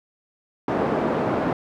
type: band-pass noise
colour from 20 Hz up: pink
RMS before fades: -23 dBFS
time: 0.68-1.53 s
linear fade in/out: 2 ms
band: 240 to 840 Hz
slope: 12 dB/octave
effects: none